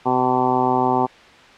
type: harmonic tone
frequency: 127.1 Hz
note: C3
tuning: 50 cents flat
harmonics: 1 / 2 / 3 / 4 / 5 / 6 / 7 / 8 / 9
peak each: -30 / -23 / -23 / -29 / -30 / -21 / -21 / -27 / -29 dBFS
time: 0.05-1.07 s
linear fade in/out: 20 ms
effects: white hiss -45 dBFS RMS until 1.57 s + low-pass 3000 Hz 12 dB/octave